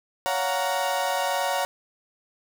35% pulse chord, Gb major seventh, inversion second, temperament equal with one note detuned, 560.5 / 698.5 / 740 / 932.3 Hz, Db5 / F5 / Gb5 / Bb5, +19 / 0 / 0 / 0 cents, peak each -27 / -30 / -27 / -27 dBFS, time 0.26-1.65 s, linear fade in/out 0 ms, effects none

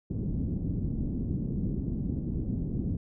white low-pass noise, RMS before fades -31 dBFS, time 0.1-2.97 s, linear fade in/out 5 ms, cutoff 250 Hz, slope 24 dB/octave, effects none

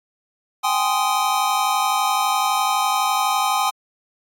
square chord, Ab major seventh, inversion third, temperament just, 778.7 / 830.6 / 1038.3 / 1245.9 Hz, G5 / Ab5 / C6 / Eb6, -12 / 0 / -14 / +2 cents, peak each -24 dBFS, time 0.63-3.71 s, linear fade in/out 20 ms, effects AAC 64 kbps

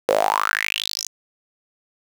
sawtooth tone with high-pass filter sweep, 52.2 Hz, G#1, 10 cents sharp, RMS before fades -22 dBFS, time 0.08-1.07 s, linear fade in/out 5 ms, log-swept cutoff 480 to 6500 Hz, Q 7.9, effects 7-bit

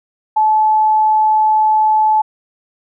sine tone, 864 Hz, A5, 32 cents flat, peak -9 dBFS, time 0.36-2.22 s, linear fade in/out 10 ms, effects none

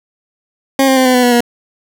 20% pulse tone with pitch steps, 270.1 / 264.7 / 259.4 / 254.2 / 249.1 / 244.1 / 239.2 Hz, C#4 / C4 / C4 / C4 / B3 / B3 / A#3, -45 / +20 / -15 / -50 / +15 / -20 / +45 cents, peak -3 dBFS, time 0.79-1.406 s, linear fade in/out 2 ms, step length 88 ms, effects none

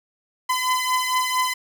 sawtooth beating tone pair, 1014 / 1018.4 Hz, B5 / C6, +45 / -47 cents, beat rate 4.4 Hz, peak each -18 / -21 dBFS, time 0.49-1.54 s, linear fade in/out 10 ms, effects none

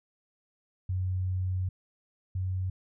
sine tone pair in turn, 92.5 / 93.04 Hz, F#2 / F#2, 0 / +10 cents, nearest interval unison, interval 10 cents, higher second, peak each -27 / -28 dBFS, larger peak first, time 0.89-1.69 / 2.35-2.7 s, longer first, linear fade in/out 5 ms, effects none

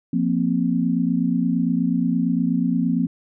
sine chord, F suspended fourth, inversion none, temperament equal, 174.61 / 233.1 / 261.6 Hz, F3 / Bb3 / C4, 0 / 0 / 0 cents, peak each -22 dBFS, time 0.13-3.07 s, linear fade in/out 5 ms, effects none

